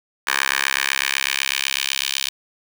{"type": "tone with high-pass filter sweep", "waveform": "10% pulse", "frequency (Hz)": 68, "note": "C#2", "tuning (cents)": -33, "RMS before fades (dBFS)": -22, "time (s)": [0.27, 2.29], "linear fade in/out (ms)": 5, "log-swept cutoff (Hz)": [1500, 3300], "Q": 1.7, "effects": []}